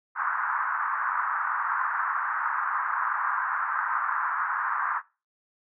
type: band-pass noise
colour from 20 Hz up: pink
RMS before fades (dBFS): -28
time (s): 0.15-5.02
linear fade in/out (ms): 50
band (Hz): 980 to 1600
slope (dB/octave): 48
effects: noise-tail reverb RT60 0.3 s tail -21 dB re dry